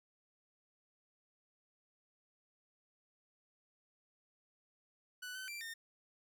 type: tone with pitch steps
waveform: sawtooth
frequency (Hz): 1487 / 1523 / 2354 / 1824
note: F#6 / F#6 / D7 / A#6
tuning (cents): +8 / +50 / +3 / -38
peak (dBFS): -40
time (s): 5.22-5.74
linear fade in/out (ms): 10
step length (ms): 130
effects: none